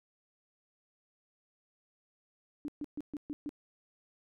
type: tone bursts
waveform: sine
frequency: 293.7 Hz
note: D4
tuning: in tune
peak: -35 dBFS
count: 6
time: 2.65-3.492 s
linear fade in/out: 0 ms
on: 32 ms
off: 130 ms
effects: none